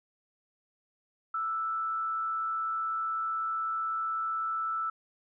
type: tone with frequency modulation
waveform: sine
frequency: 1322 Hz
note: E6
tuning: 5 cents sharp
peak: -29 dBFS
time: 1.34-4.9 s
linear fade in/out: 5 ms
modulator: 116 Hz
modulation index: 0.36
effects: none